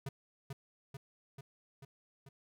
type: tone with echo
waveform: square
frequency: 136.7 Hz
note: C#3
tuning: 24 cents flat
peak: -38 dBFS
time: 0.06-0.09 s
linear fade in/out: 5 ms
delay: 440 ms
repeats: 5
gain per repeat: -3 dB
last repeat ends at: 2.29 s
effects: none